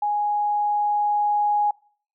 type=tone with level ramp; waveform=sine; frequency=830 Hz; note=G#5; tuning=1 cent flat; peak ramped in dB=-20 to -17 dBFS; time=0.02-1.71 s; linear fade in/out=5 ms; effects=noise-tail reverb RT60 0.5 s tail -25 dB re dry